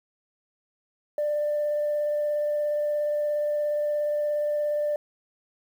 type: tone with vibrato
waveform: sine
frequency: 593 Hz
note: D5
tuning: 17 cents sharp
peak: -22 dBFS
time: 1.18-4.96 s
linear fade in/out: 2 ms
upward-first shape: sine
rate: 17 Hz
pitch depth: 9 cents each way
effects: tanh soft clip ceiling -19 dBFS + 9-bit